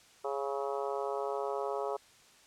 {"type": "harmonic tone with a mistuned harmonic", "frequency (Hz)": 138.59, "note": "C#3", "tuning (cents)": 0, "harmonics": [3, 4, 5, 6, 7, 8, 9], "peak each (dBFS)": [-36, -38, -40, -42, -43, -44, -45], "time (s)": [0.24, 1.97], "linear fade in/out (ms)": 10, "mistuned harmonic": 9, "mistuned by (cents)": 46, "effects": ["white hiss -60 dBFS RMS until 2.46 s", "low-pass 8000 Hz 12 dB/octave"]}